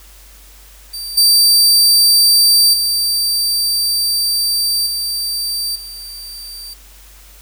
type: tone with level steps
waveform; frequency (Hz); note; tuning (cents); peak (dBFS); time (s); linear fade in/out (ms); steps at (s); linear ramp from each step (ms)
sawtooth; 4658; D8; -15; -21 / -5 / -11 / -15 / -26; 0.93-6.74; 10; 1.17 / 2.73 / 4.86 / 5.75; 10
effects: added 49 Hz sine -41 dBFS peak until 7.41 s + white hiss -44 dBFS RMS until 7.41 s